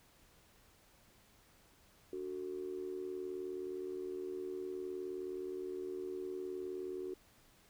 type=tone with amplitude modulation; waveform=sine; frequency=370 Hz; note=F#4; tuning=in tune; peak=-35 dBFS; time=2.13-7.14 s; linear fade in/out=2 ms; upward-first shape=sine; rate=79.4 Hz; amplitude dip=80%; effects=tanh soft clip ceiling -31 dBFS + pink hiss -66 dBFS RMS until 7.69 s